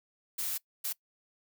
blue noise bursts at uneven times, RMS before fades -34 dBFS, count 2, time 0.38-0.58 / 0.84-0.93 s, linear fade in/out 10 ms, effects noise-tail reverb RT60 0.1 s tail -22 dB re dry

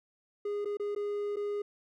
triangle tone with dropouts, 411.1 Hz, G#4, 18 cents flat, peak -29 dBFS, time 0.45-1.62 s, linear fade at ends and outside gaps 5 ms, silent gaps 0.648-0.655 / 0.771-0.797 / 0.95-0.961 / 1.36-1.367 s, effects none

